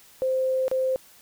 sine tone with dropouts, 521 Hz, C5, 7 cents flat, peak -21 dBFS, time 0.22-0.96 s, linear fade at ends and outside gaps 0 ms, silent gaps 0.681-0.714 s, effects white hiss -53 dBFS RMS until 1.21 s

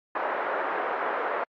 pink band-pass noise, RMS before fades -29 dBFS, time 0.15-1.44 s, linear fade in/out 5 ms, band 450 to 1700 Hz, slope 24 dB/octave, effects AAC 48 kbps

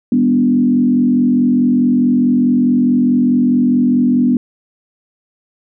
sine tone with frequency modulation, 246.1 Hz, B3, 6 cents flat, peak -9 dBFS, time 0.12-4.37 s, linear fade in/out 2 ms, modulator 44.7 Hz, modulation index 0.86, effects none

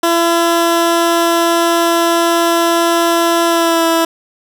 15% pulse tone with pitch glide, 337.7 to 330.4 Hz, E4 to E4, +42 to +4 cents, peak -4 dBFS, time 0.03-4.05 s, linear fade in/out 5 ms, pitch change -38 cents, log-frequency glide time 3.46-3.86 s, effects none

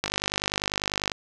click train, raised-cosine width 0.2 ms, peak -8 dBFS, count 55, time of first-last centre 0.04-1.118 s, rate 50.1 Hz, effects none

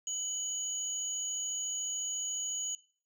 sine tone pair together, 2992 / 6767 Hz, F#7 / G#8, +19 / +32 cents, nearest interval octave + major second, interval 1413 cents, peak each -40 / -33 dBFS, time 0.07-2.75 s, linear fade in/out 2 ms, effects noise-tail reverb RT60 0.4 s tail -17 dB re dry + tanh soft clip ceiling -28 dBFS

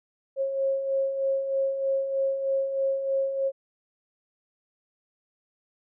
sine beating tone pair, 539 / 542.2 Hz, C#5 / C#5, -49 / -38 cents, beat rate 3.2 Hz, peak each -33 / -24 dBFS, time 0.36-3.52 s, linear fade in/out 50 ms, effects none

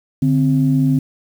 sine tone pair together, 146.9 / 261.7 Hz, D3 / C4, +1 / 0 cents, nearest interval minor seventh, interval 999 cents, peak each -14 dBFS, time 0.22-0.99 s, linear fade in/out 5 ms, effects tanh soft clip ceiling -4 dBFS + 7-bit

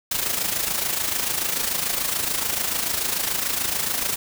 white noise with amplitude modulation, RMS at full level -22 dBFS, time 0.11-4.16 s, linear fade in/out 5 ms, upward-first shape sine, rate 26.9 Hz, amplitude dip 60%, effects none

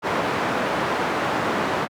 white low-pass noise, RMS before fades -23 dBFS, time 0.02-1.88 s, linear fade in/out 50 ms, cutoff 1200 Hz, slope 12 dB/octave, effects high-pass 150 Hz 12 dB/octave

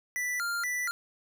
square tone with vibrato, 1661.2 Hz, G#6, in tune, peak -30 dBFS, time 0.16-0.91 s, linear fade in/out 0 ms, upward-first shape square, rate 2.1 Hz, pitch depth 300 cents each way, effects none

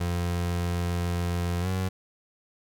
30% pulse tone with pitch glide, 87.31 to 93.58 Hz, F2 to F#2, 0 to +20 cents, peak -23 dBFS, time 0-1.89 s, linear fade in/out 10 ms, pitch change +120 cents, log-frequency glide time 1.61-1.68 s, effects none

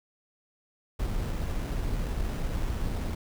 brown noise with sample-and-hold, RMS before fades -30 dBFS, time 0.99-3.15 s, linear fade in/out 5 ms, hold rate 4410 Hz, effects none

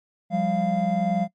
triangle tone cluster, 178.2 / 198.8 / 692 Hz, F3 / G3 / F5, +35 / +25 / -16 cents, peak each -23 dBFS, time 0.3-1.28 s, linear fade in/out 50 ms, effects noise-tail reverb RT60 0.1 s tail -19 dB re dry + MP3 48 kbps

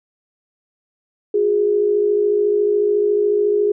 sine tone pair together, 360 / 414 Hz, F#4 / G#4, -47 / -5 cents, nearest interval major second, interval 242 cents, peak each -22 / -14 dBFS, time 1.34-3.72 s, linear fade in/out 5 ms, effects none

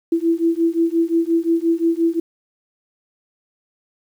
sine beating tone pair, 330 / 335.7 Hz, E4 / E4, +2 / +32 cents, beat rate 5.7 Hz, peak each -18 dBFS, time 0.12-2.2 s, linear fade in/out 5 ms, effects 8-bit

